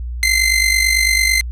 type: tone with amplitude modulation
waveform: sawtooth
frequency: 2073 Hz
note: C7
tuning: 17 cents flat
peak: -6 dBFS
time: 0.23-1.41 s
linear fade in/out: 0 ms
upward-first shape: sine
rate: 49 Hz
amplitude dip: 65%
effects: added 60 Hz sine -22 dBFS peak until 1.51 s + low-pass 12000 Hz 12 dB/octave